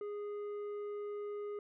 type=tone with tanh clipping; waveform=sine; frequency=412.9 Hz; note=G#4; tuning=10 cents flat; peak=-40 dBFS; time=0.01-1.59 s; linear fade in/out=2 ms; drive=7 dB; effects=none

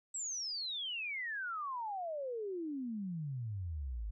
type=exponential sweep; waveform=sine; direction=down; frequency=7902 to 49.41 Hz; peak=-37 dBFS; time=0.14-4.11 s; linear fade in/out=10 ms; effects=none

